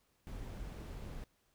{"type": "noise", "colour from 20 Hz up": "brown", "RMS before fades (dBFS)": -45, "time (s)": [0.27, 1.24], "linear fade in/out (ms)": 0, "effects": ["pink hiss -75 dBFS RMS until 1.54 s"]}